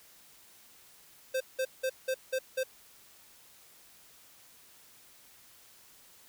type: tone bursts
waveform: square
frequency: 522 Hz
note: C5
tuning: 4 cents flat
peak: -29 dBFS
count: 6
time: 1.34-2.636 s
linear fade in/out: 10 ms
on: 66 ms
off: 180 ms
effects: white hiss -58 dBFS RMS until 6.28 s